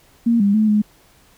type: tone with pitch steps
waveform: sine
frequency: 233.2 / 200.9 / 216.1 / 210.3 Hz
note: A#3 / G3 / A3 / G#3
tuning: +1 / +43 / -31 / +22 cents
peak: -12 dBFS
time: 0.26-0.82 s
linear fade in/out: 10 ms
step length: 140 ms
effects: pink hiss -53 dBFS RMS until 1.37 s